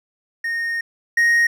triangle tone pair in turn, 1849 / 1869.4 Hz, A#6 / A#6, -15 / +4 cents, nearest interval unison, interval 19 cents, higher second, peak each -19 / -11 dBFS, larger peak second, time 0.44-0.81 / 1.17-1.47 s, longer first, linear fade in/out 5 ms, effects none

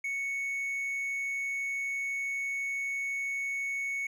triangle tone, 2217 Hz, C#7, in tune, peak -29 dBFS, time 0.04-4.07 s, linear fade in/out 5 ms, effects none

